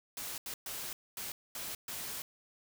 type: noise bursts at uneven times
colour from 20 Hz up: white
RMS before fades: -41 dBFS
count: 6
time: 0.17-0.38 / 0.46-0.54 / 0.66-0.93 / 1.17-1.32 / 1.55-1.75 / 1.88-2.22 s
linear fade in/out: 2 ms
effects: none